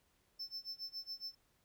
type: tone with tremolo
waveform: triangle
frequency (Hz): 5300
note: E8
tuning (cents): +9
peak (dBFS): -39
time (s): 0.39-1.35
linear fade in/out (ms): 10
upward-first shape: sine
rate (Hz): 7.2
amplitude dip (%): 95
effects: pink hiss -75 dBFS RMS until 1.64 s